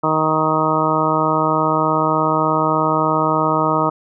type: harmonic tone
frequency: 156.7 Hz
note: D#3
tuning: 13 cents sharp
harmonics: 1 / 2 / 3 / 4 / 5 / 6 / 7 / 8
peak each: -24 / -22 / -24 / -22 / -26 / -21 / -23 / -20 dBFS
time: 0.03-3.9 s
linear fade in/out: 10 ms
effects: none